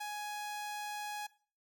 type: tone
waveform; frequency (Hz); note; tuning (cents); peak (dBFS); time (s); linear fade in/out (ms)
sawtooth; 834; G#5; +7; -35; 0-1.27; 10
effects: noise-tail reverb RT60 0.4 s tail -19 dB re dry